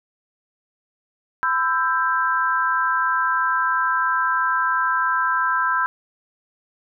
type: tone cluster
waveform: sine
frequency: 1009 / 1326 / 1583 Hz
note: B5 / E6 / G6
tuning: +37 / +10 / +17 cents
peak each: -22 dBFS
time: 1.43-5.86 s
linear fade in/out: 0 ms
effects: none